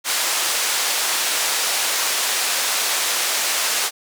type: band-pass noise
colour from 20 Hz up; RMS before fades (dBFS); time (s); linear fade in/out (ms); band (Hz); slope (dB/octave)
white; -21; 0.04-3.91; 50; 540 to 8600; 12
effects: none